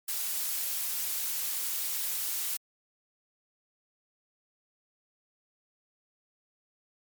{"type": "noise", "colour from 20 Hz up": "blue", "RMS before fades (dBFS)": -32, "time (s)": [0.08, 2.57], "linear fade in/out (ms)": 5, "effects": ["MP3 96 kbps"]}